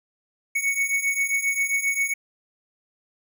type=beating tone pair; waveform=square; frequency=2217 / 2224.5 Hz; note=C#7 / C#7; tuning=0 / +5 cents; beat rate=7.5 Hz; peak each=-27 / -24 dBFS; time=0.55-2.14 s; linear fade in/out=10 ms; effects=none